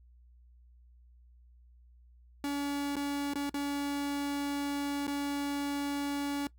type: tone with dropouts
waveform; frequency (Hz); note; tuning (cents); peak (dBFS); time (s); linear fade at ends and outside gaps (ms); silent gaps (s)
45% pulse; 284.5; C#4; +45; -31; 2.44-6.47; 1; 2.956-2.966 / 3.336-3.356 / 3.495-3.542 / 5.069-5.078
effects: noise-tail reverb RT60 0.1 s tail -20 dB re dry + added 60 Hz sine -56 dBFS peak until 6.58 s